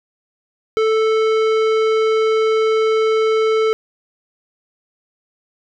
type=tone with tanh clipping; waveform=sine; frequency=440 Hz; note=A4; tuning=in tune; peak=-15 dBFS; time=0.77-3.73 s; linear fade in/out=0 ms; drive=16 dB; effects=none